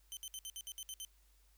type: tone bursts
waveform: 15% pulse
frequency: 3079 Hz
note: G7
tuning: 32 cents flat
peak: -36 dBFS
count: 9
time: 0.12-1.049 s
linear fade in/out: 0 ms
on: 49 ms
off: 61 ms
effects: added 50 Hz sine -66 dBFS peak until 1.57 s + white hiss -73 dBFS RMS until 1.57 s